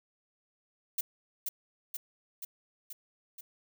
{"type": "noise with echo", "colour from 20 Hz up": "violet", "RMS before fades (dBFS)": -31, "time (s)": [0.98, 1.01], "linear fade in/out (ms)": 5, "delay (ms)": 480, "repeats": 5, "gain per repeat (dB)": -3, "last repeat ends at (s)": 3.41, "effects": []}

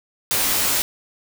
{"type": "noise with comb filter", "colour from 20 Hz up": "white", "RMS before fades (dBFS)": -20, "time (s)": [0.31, 0.82], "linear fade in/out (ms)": 0, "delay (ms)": 16, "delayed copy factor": -0.75, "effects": []}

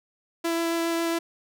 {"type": "tone with vibrato", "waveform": "sawtooth", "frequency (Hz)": 333.9, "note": "E4", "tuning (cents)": 22, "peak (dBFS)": -20, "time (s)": [0.44, 1.19], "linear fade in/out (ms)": 10, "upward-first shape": "sine", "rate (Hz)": 7.3, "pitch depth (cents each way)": 8, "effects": []}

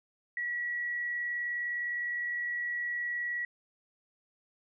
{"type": "tone with amplitude modulation", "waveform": "sine", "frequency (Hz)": 1929, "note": "B6", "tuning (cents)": -41, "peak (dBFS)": -30, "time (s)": [0.37, 3.45], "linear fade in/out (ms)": 2, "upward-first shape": "sine", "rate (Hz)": 79.5, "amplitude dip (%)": 25, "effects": []}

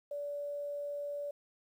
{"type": "tone with quantisation", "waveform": "sine", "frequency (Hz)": 577, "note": "D5", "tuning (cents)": -31, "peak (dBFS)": -36, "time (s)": [0.11, 1.31], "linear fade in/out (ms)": 5, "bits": 11, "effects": []}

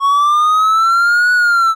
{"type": "linear two-way sweep", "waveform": "triangle", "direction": "up then down", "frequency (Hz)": [1100, 1476, 1310], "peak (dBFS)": -7, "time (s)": [0, 1.75], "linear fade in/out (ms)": 50, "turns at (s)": 1.33, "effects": []}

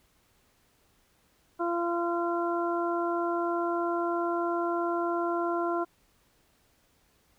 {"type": "harmonic tone", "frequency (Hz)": 343.1, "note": "F4", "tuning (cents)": -31, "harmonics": [1, 2, 3, 4], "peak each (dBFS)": [-29, -32, -34, -35], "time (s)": [1.59, 5.85], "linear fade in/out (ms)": 20, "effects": ["pink hiss -67 dBFS RMS until 7.38 s"]}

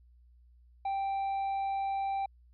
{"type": "tone", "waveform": "triangle", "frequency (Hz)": 784, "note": "G5", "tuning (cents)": 0, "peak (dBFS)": -28, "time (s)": [0.85, 2.26], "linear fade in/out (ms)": 5, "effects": ["added 60 Hz sine -57 dBFS peak until 2.53 s", "resampled to 11025 Hz"]}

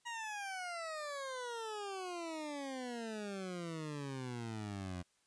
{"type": "exponential sweep", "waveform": "20% pulse", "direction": "down", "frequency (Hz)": [959, 87.31], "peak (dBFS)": -36, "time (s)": [0.05, 5.03], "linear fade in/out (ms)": 20, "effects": ["white hiss -75 dBFS RMS until 5.26 s", "resampled to 22050 Hz"]}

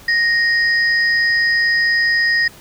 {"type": "tone pair together", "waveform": "sine", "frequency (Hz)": [1864.7, 4978], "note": ["A#6", "D#8"], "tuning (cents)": [0, 0], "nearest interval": "octave + perfect fourth", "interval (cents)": 1700, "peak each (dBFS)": [-13, -22], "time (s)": [0.08, 2.48], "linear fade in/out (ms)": 5, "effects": ["pink hiss -42 dBFS RMS until 2.6 s"]}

